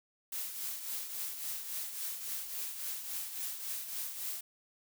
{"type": "noise with tremolo", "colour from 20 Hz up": "blue", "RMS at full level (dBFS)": -37, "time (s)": [0.32, 4.41], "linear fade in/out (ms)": 5, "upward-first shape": "triangle", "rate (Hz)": 3.6, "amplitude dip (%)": 60, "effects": []}